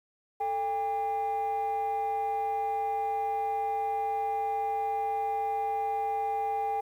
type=tone pair together; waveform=sine; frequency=441.5 / 803.7 Hz; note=A4 / G5; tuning=+6 / +43 cents; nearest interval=minor seventh; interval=1037 cents; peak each=-33 / -26 dBFS; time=0.4-6.81 s; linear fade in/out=10 ms; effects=tanh soft clip ceiling -25 dBFS + 10-bit